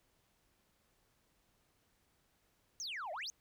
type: exponential two-way sweep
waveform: sine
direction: down then up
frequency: 6670 to 587 to 6670 Hz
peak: -38 dBFS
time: 2.8-3.3 s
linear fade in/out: 0 ms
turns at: 3.12 s
effects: tanh soft clip ceiling -38 dBFS + pink hiss -75 dBFS RMS until 3.4 s